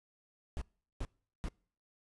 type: noise bursts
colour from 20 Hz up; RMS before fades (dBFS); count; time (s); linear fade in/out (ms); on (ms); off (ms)
brown; -37; 3; 0.57-1.485; 0; 45; 390
effects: noise-tail reverb RT60 0.5 s tail -26 dB re dry + resampled to 24000 Hz